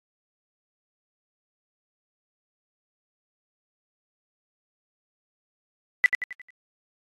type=tone with echo; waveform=sine; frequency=1989 Hz; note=B6; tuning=12 cents sharp; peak=-12 dBFS; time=6.04-6.06 s; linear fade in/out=0 ms; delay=89 ms; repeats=5; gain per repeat=-7 dB; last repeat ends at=6.505 s; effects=AAC 32 kbps